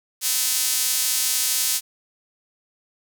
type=tone with high-pass filter; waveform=sawtooth; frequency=255.7 Hz; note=C4; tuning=40 cents flat; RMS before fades=-22 dBFS; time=0.21-1.81 s; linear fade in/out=50 ms; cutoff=6300 Hz; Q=0.7; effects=none